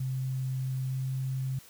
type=tone with pitch glide; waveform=sine; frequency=130.81 to 131.87 Hz; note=C3 to C3; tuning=0 to +14 cents; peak=-29 dBFS; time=0-1.59 s; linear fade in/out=5 ms; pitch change=+14 cents; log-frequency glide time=0.85-1.05 s; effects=white hiss -54 dBFS RMS until 1.69 s